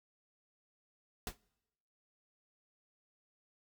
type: noise with exponential decay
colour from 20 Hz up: pink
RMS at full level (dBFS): -35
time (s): 1.27-1.37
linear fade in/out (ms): 1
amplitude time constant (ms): 20
effects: noise-tail reverb RT60 1.0 s tail -26 dB re dry